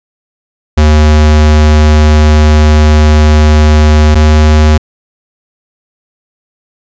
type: tone pair in turn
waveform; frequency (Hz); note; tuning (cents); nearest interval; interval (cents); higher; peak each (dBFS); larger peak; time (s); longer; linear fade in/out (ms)
square; 76.2 / 76.73; D#2 / D#2; -36 / -24; unison; 12; second; -3; neither; 0.77-4.15 / 4.15-4.78; first; 10
effects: resampled to 16000 Hz